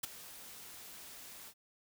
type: noise with ADSR envelope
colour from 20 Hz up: white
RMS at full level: -35 dBFS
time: 0.03-1.54 s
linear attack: 9 ms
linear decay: 14 ms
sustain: -16 dB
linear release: 63 ms
effects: none